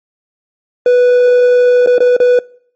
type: tone with dropouts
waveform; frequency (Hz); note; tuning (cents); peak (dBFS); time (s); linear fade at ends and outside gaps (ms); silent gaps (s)
triangle; 493.1; B4; -3; -3; 0.86-2.39; 2; 1.862-1.872 / 1.982-2.004 / 2.166-2.201
effects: noise-tail reverb RT60 0.6 s tail -24 dB re dry + MP3 32 kbps